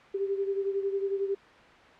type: beating tone pair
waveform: sine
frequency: 392 / 403 Hz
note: G4 / G4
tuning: 0 / +48 cents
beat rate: 11 Hz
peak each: -28 / -34 dBFS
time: 0.14-1.35 s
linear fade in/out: 10 ms
effects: white hiss -52 dBFS RMS until 1.99 s + low-pass 2000 Hz 12 dB/octave